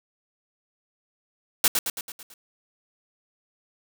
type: noise with echo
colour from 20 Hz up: white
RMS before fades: -18 dBFS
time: 1.64-1.68 s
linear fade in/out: 2 ms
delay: 110 ms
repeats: 6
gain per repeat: -5 dB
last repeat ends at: 2.34 s
effects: none